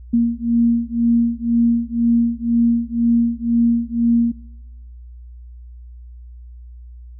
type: beating tone pair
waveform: sine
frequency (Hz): 233.1 / 235.1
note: A#3 / A#3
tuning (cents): 0 / +15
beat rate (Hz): 2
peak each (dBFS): -17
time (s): 0.13-4.32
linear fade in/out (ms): 10
effects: noise-tail reverb RT60 1.0 s tail -22 dB re dry + added 60 Hz sine -35 dBFS peak until 7.19 s